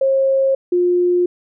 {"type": "tone pair in turn", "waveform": "sine", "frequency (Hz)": [538, 355.1], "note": ["C5", "F4"], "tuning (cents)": [48, 29], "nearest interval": "perfect fifth", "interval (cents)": 719, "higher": "first", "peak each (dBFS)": -12, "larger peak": "neither", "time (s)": [[0.01, 0.55], [0.72, 1.26]], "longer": "neither", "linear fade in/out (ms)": 5, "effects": []}